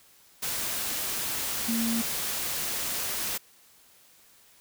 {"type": "tone in noise", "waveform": "sine", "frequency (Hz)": 229.3, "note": "A#3", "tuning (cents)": -28, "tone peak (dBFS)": -26, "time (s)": [1.68, 2.02], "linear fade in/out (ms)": 10, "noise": "white", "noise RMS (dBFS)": -31, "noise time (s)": [0.42, 3.38], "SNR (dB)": 2, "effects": ["white hiss -58 dBFS RMS until 4.6 s"]}